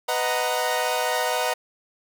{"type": "chord", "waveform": "sawtooth", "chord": "B major seventh", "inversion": "none", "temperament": "equal with one note detuned", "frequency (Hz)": [498.2, 622.3, 740, 932.3], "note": ["B4", "D#5", "F#5", "A#5"], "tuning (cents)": [15, 0, 0, 0], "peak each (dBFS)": -24, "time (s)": [0.08, 1.54], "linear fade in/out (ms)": 10, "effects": []}